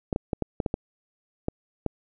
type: clicks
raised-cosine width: 2 ms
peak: -12 dBFS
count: 9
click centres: 0.128 / 0.161 / 0.332 / 0.423 / 0.602 / 0.662 / 0.741 / 1.484 / 1.863 s
effects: none